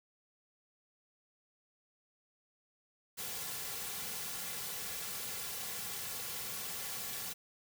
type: noise with comb filter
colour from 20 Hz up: white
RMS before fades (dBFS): -41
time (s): 3.17-7.34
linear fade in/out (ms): 20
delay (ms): 3.2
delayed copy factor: -0.75
effects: none